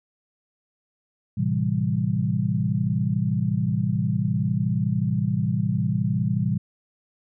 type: chord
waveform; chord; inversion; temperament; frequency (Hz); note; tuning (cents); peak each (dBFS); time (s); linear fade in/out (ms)
sine; A minor seventh; none; equal with one note detuned; 111.41 / 130.81 / 164.81 / 196; A2 / C3 / E3 / G3; +22 / 0 / 0 / 0; -26; 1.37-6.58; 10
effects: none